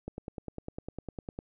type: click train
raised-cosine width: 2 ms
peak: -24 dBFS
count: 14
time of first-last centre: 0.08-1.389 s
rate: 9.93 Hz
effects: none